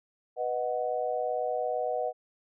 sine chord, B major, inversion none, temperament equal, 493.9 / 622.3 / 740 Hz, B4 / D#5 / F#5, 0 / 0 / 0 cents, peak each -32 dBFS, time 0.36-2.13 s, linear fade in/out 50 ms, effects none

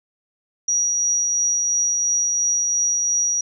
sine tone with tremolo, 5770 Hz, F#8, 44 cents flat, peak -16 dBFS, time 0.68-3.41 s, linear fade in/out 5 ms, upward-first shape triangle, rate 2.9 Hz, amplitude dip 25%, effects none

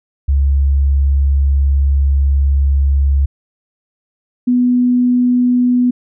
sine tone pair in turn, 69.3 / 247 Hz, C#2 / B3, 0 / 0 cents, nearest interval octave + minor seventh, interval 2200 cents, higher second, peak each -9 dBFS, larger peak neither, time 0.28-3.26 / 4.47-5.91 s, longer first, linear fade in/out 10 ms, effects none

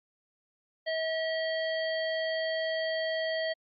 harmonic tone, 643 Hz, E5, 43 cents flat, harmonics 1 / 3 / 5 / 7, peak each -30 / -35 / -40 / -42 dBFS, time 0.86-3.54 s, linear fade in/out 20 ms, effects Opus 48 kbps

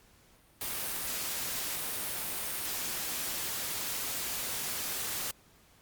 white noise, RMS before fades -35 dBFS, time 0.61-5.31 s, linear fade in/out 2 ms, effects pink hiss -62 dBFS RMS until 5.81 s + Opus 48 kbps

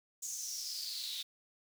pink noise with high-pass filter sweep, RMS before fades -41 dBFS, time 0.22-1.23 s, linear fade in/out 10 ms, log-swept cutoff 6900 to 3600 Hz, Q 6.8, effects none

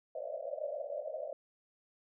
pink band-pass noise, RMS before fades -40 dBFS, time 0.15-1.33 s, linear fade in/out 2 ms, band 530 to 650 Hz, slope 96 dB/octave, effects none

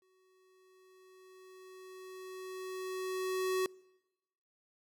square tone with exponential growth, 373.6 Hz, F#4, 17 cents sharp, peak -30 dBFS, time 0.02-3.66 s, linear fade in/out 1 ms, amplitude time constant 790 ms, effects noise-tail reverb RT60 1.0 s tail -25 dB re dry

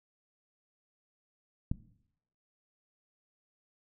click, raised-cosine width 5 ms, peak -18 dBFS, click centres 1.715 s, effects noise-tail reverb RT60 0.7 s tail -17 dB re dry

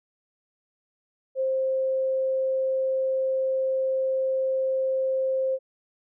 sine tone, 527 Hz, C5, 12 cents sharp, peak -22 dBFS, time 1.35-5.59 s, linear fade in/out 50 ms, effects none

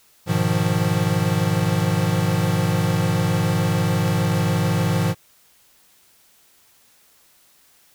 square chord, F half-diminished seventh, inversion first, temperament equal with one note detuned, 103.83 / 123.47 / 155.56 / 175.32 Hz, Ab2 / Cb3 / Eb3 / F3, 0 / 0 / 0 / +7 cents, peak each -24 / -26 / -24 / -23 dBFS, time 0.26-5.15 s, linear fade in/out 50 ms, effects white hiss -56 dBFS RMS until 7.94 s

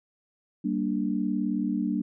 sine chord, G minor, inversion none, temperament equal with one note detuned, 194.53 / 233.1 / 293.7 Hz, G3 / Bb3 / D4, -13 / 0 / 0 cents, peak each -29 dBFS, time 0.64-2.02 s, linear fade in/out 10 ms, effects none

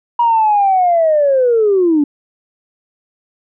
sine linear sweep, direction down, 959 to 281.3 Hz, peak -8 dBFS, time 0.19-2.04 s, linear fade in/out 5 ms, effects tanh soft clip ceiling -4 dBFS

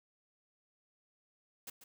white noise with echo, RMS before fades -45 dBFS, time 1.67-1.7 s, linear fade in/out 5 ms, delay 140 ms, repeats 1, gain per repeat -11 dB, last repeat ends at 1.84 s, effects none

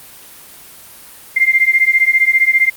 sine beating tone pair, 2093 / 2108 Hz, C7 / C7, 0 / +12 cents, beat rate 15 Hz, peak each -12 dBFS, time 1.36-2.7 s, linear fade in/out 10 ms, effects white hiss -38 dBFS RMS until 2.76 s + Opus 32 kbps

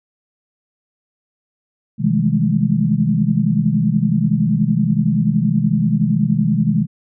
sine tone cluster, 128.3 / 159.1 / 172.7 / 204.9 / 215.5 Hz, C3 / D#3 / F3 / G#3 / A3, -34 / +39 / -19 / -23 / -36 cents, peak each -21 / -18 / -23 / -18 / -20 dBFS, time 1.98-6.87 s, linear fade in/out 50 ms, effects none

